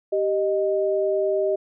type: tone pair together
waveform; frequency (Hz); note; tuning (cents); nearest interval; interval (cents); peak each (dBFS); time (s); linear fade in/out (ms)
sine; 390.3 / 620; G4 / D#5; -8 / -6; minor sixth; 802; -22; 0.12-1.56; 10
effects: none